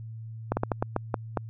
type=slowing click train; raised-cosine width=1 ms; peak=-11 dBFS; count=8; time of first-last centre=0.52-1.373 s; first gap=50 ms; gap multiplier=1.29; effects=added 112 Hz sine -37 dBFS peak until 1.49 s